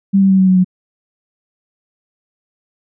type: tone with pitch steps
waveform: sine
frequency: 196 / 193.41 / 190.86 / 188.34 / 185.86 / 183.4 Hz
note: G3 / G3 / G3 / F#3 / F#3 / F#3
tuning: 0 / -23 / -46 / +31 / +8 / -15 cents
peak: -7 dBFS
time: 0.13-0.646 s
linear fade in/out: 20 ms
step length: 86 ms
effects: none